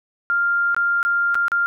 sine tone with dropouts, 1396.9 Hz, F6, in tune, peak -16 dBFS, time 0.3-1.66 s, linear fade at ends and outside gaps 0 ms, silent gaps 0.746-0.765 / 1.029-1.05 / 1.345-1.353 / 1.482-1.518 s, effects none

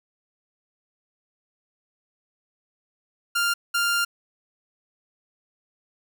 sawtooth tone pair in turn, 1396.9 / 1396.9 Hz, F6 / F6, 0 / 0 cents, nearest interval unison, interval 0 cents, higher neither, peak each -17 dBFS, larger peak neither, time 3.35-3.54 / 3.74-4.05 s, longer second, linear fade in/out 10 ms, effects none

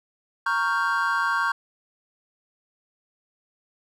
triangle chord, G half-diminished seventh, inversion first, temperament equal, 932.3 / 1108.7 / 1396.9 / 1568 Hz, Bb5 / Db6 / F6 / G6, 0 / 0 / 0 / 0 cents, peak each -27 / -24 / -26 / -24 dBFS, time 0.46-1.52 s, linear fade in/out 5 ms, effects none

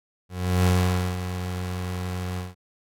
30% pulse tone with ADSR envelope, 90.7 Hz, F#2, 34 cents flat, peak -14 dBFS, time 0.29-2.55 s, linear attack 370 ms, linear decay 500 ms, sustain -11 dB, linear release 170 ms, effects AAC 48 kbps

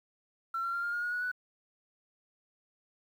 sine tone with pitch steps, 1352 / 1370.1 / 1388.4 / 1407 / 1425.8 / 1444.9 / 1464.2 / 1483.8 Hz, E6 / F6 / F6 / F6 / F6 / F#6 / F#6 / F#6, +43 / -34 / -11 / +12 / +35 / -42 / -19 / +4 cents, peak -30 dBFS, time 0.54-1.316 s, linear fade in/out 5 ms, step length 97 ms, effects tanh soft clip ceiling -26 dBFS + 10-bit

